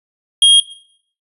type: tone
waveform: square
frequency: 3251 Hz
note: G#7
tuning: 38 cents flat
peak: -6 dBFS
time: 0.42-0.6 s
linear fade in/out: 2 ms
effects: noise-tail reverb RT60 0.6 s tail -17 dB re dry + resampled to 32000 Hz